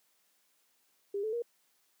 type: tone with pitch steps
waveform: sine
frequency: 401.8 / 435.6 / 472.3 Hz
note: G4 / A4 / A#4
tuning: +43 / -17 / +23 cents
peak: -31 dBFS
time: 1.14-1.422 s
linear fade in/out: 5 ms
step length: 94 ms
effects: white hiss -72 dBFS RMS until 2 s + high-pass 200 Hz 12 dB/octave